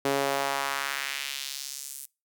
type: tone with high-pass filter sweep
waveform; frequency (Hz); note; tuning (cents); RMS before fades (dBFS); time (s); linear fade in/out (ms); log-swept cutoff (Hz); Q
sawtooth; 138.59; C#3; 0; -31; 0.05-2.06; 5; 370 to 10000; 1.4
effects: noise-tail reverb RT60 0.3 s tail -25 dB re dry